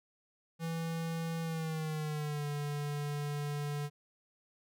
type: tone with pitch glide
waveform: square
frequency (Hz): 164.81 to 145.98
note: E3 to D3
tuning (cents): 0 to -10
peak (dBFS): -35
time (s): 0.59-3.9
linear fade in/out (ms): 50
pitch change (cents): -210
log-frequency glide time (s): 1.42-2.46
effects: none